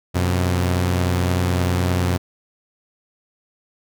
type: tone pair together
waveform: sawtooth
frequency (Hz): 89.8 / 126.4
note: F2 / B2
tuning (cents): +49 / +41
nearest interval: tritone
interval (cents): 592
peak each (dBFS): -14 / -21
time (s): 0.14-2.18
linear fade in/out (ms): 20
effects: none